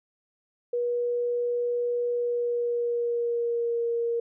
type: tone with pitch glide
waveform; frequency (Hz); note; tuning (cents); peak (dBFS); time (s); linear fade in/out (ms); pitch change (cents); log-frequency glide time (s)
sine; 482.3 to 468; B4 to A#4; -41 to +7; -24; 0.73-4.2; 5; -52; 2.1-3.84
effects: none